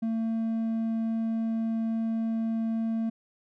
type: tone with hard clipping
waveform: sine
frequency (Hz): 225.3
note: A3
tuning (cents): +41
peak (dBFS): -27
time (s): 0.02-3.1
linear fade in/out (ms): 10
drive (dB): 3
effects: none